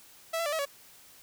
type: tone with pitch steps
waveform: sawtooth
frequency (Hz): 656 / 670 / 586 / 641 / 564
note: E5 / E5 / D5 / E5 / C#5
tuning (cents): -9 / +28 / -4 / -49 / +30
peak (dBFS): -25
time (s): 0.33-0.655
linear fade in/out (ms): 10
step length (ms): 65
effects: white hiss -55 dBFS RMS until 1.22 s